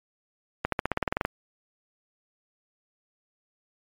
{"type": "accelerating click train", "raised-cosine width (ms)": 0.5, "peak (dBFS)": -9, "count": 12, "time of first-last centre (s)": [0.65, 1.251], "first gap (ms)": 73, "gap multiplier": 0.94, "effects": ["MP3 96 kbps"]}